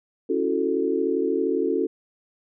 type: chord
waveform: sine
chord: F# minor seventh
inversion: second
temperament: equal with one note detuned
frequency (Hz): 277.2 / 329.6 / 367 / 440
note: C#4 / E4 / F#4 / A4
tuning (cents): 0 / 0 / -14 / 0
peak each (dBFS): -27 / -28 / -25 / -25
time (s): 0.29-1.87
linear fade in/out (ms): 10
effects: none